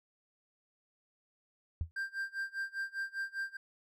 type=tone with exponential decay; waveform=sine; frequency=82.41 Hz; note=E2; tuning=in tune; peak=-27 dBFS; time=1.81-1.91 s; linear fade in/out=0 ms; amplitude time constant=21 ms
type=tone with tremolo; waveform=triangle; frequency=1583 Hz; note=G6; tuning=17 cents sharp; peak=-31 dBFS; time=1.96-3.57 s; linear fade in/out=5 ms; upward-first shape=sine; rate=5 Hz; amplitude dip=95%
effects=none